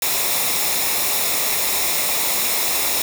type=noise with comb filter; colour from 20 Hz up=white; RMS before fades=-20 dBFS; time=0.02-3.02 s; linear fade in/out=2 ms; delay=0.65 ms; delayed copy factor=-0.55; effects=none